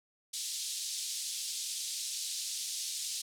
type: band-pass noise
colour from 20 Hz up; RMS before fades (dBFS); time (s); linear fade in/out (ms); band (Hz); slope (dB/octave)
pink; -38; 0.33-3.22; 10; 3800 to 10000; 24
effects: none